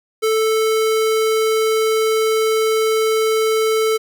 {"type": "tone", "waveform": "square", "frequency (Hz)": 440, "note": "A4", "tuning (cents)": 0, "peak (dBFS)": -15, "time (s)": [0.22, 3.98], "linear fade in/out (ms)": 20, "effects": []}